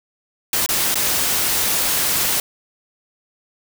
white noise with dropouts, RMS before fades -19 dBFS, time 0.53-2.4 s, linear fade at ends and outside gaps 2 ms, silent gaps 0.662-0.689 / 0.944-0.955 s, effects none

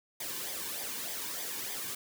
white noise with flanger, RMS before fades -38 dBFS, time 0.2-1.95 s, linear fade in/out 5 ms, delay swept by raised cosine 0.71 to 1.56 ms, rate 3.3 Hz, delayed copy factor -0.65, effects none

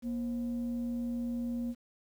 sine tone with frequency modulation, 238.3 Hz, A#3, 38 cents sharp, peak -31 dBFS, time 0.02-1.75 s, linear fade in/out 50 ms, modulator 292 Hz, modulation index 0.29, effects tanh soft clip ceiling -27 dBFS + 10-bit

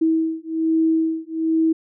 sine beating tone pair, 322 / 323.2 Hz, E4 / E4, -41 / -34 cents, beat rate 1.2 Hz, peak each -20 dBFS, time 0.01-1.73 s, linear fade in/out 10 ms, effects none

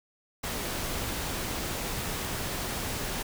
pink noise, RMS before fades -33 dBFS, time 0.43-3.23 s, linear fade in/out 10 ms, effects none

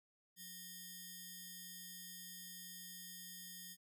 5% pulse ring-modulated tone, 1679 Hz, G#6, 18 cents sharp, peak -36 dBFS, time 0.36-3.77 s, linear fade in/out 50 ms, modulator 1500 Hz, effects none

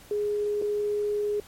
sine tone with dropouts, 415.3 Hz, G#4, in tune, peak -24 dBFS, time 0.11-1.4 s, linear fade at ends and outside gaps 2 ms, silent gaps 0.616-0.622 s, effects pink hiss -51 dBFS RMS until 1.47 s + MP3 64 kbps

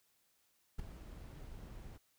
brown noise with ADSR envelope, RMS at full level -39 dBFS, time 0.78-1.98 s, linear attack 16 ms, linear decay 6 ms, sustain -11 dB, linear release 15 ms, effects white hiss -75 dBFS RMS until 2.18 s

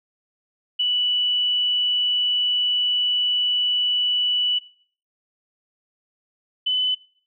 sine tone pair in turn, 2960 / 3010 Hz, F#7 / F#7, 0 / +29 cents, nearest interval unison, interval 29 cents, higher second, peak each -18 / -18 dBFS, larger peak neither, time 0.79-4.59 / 6.66-6.95 s, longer first, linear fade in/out 10 ms, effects noise-tail reverb RT60 0.5 s tail -19 dB re dry

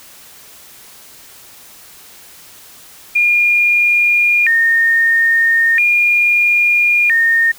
sine tone with vibrato, 2107 Hz, C7, 12 cents sharp, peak -9 dBFS, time 3.15-7.52 s, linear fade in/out 10 ms, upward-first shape square, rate 0.38 Hz, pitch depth 240 cents each way, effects white hiss -40 dBFS RMS until 7.58 s

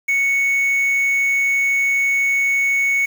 triangle tone with quantisation, 2217 Hz, C#7, in tune, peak -13 dBFS, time 0.08-3.06 s, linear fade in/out 10 ms, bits 6, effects none

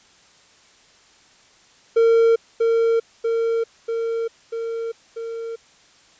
triangle tone with echo, 457.9 Hz, A#4, 31 cents flat, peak -10 dBFS, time 1.96-2.36 s, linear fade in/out 10 ms, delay 640 ms, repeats 5, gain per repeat -3 dB, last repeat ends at 5.56 s, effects white hiss -53 dBFS RMS until 6.19 s + resampled to 16000 Hz

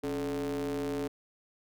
square ring-modulated tone, 77.78 Hz, D#2, in tune, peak -29 dBFS, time 0.03-1.08 s, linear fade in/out 10 ms, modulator 355 Hz, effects none

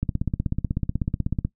click train, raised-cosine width 5 ms, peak -11 dBFS, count 24, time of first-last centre 0.03-1.45 s, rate 16.2 Hz, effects noise-tail reverb RT60 0.1 s tail -19 dB re dry

